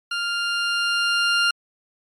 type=tone with level ramp; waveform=20% pulse; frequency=1400 Hz; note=F6; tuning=4 cents sharp; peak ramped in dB=-18 to -11 dBFS; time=0.11-1.51 s; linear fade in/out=5 ms; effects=low-pass 7000 Hz 12 dB/octave + MP3 96 kbps